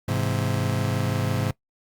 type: chord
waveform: 35% pulse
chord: Ab augmented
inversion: none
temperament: just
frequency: 103.83 / 129.78 / 162.23 Hz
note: Ab2 / C3 / E3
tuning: 0 / -14 / -27 cents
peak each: -24 / -25 / -29 dBFS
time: 0.08-1.51 s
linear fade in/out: 5 ms
effects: noise-tail reverb RT60 0.1 s tail -20 dB re dry + Opus 48 kbps